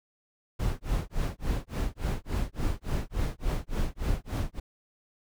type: noise with tremolo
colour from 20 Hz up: brown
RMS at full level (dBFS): -26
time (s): 0.59-4.6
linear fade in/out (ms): 10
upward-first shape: sine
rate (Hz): 3.5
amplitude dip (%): 100
effects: none